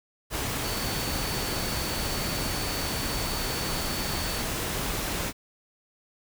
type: tone in noise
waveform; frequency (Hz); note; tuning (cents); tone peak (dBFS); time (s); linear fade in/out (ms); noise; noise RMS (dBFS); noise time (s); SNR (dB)
sine; 4479; C#8; +17; -37; 0.61-4.45; 50; pink; -30; 0.3-5.33; -10
effects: none